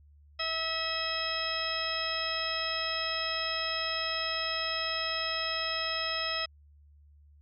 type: harmonic tone with a mistuned harmonic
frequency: 648 Hz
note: E5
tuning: 30 cents flat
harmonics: 1 / 2 / 3 / 4 / 5 / 6 / 8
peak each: -39 / -37 / -38 / -38 / -38 / -40 / -35 dBFS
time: 0.39-6.46 s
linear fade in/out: 10 ms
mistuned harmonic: 4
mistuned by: -18 cents
effects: added 73 Hz sine -55 dBFS peak until 7.41 s